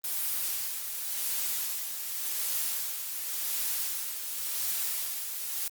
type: noise with tremolo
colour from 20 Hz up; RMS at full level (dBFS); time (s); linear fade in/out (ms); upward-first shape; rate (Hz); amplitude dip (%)
blue; -30; 0.04-5.68; 2; sine; 0.9; 50
effects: Opus 32 kbps